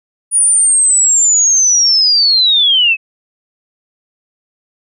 sine linear sweep, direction down, 9690 to 2542 Hz, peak -7 dBFS, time 0.31-2.97 s, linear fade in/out 50 ms, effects none

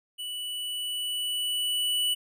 square tone with level ramp, 2960 Hz, F#7, in tune, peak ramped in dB -34 to -24 dBFS, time 0.18-2.15 s, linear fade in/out 20 ms, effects none

